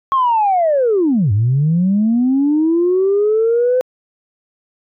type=linear two-way sweep; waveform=sine; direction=down then up; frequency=1095 to 96.8 to 513 Hz; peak=-10 dBFS; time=0.12-3.81 s; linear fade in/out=0 ms; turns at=1.32 s; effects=tanh soft clip ceiling -7 dBFS